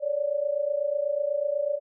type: tone pair together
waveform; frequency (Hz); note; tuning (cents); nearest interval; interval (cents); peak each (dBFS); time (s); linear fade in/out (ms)
sine; 559.2 / 587.3; C#5 / D5; +15 / 0; minor second; 85; -28 / -26; 0-1.8; 50
effects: none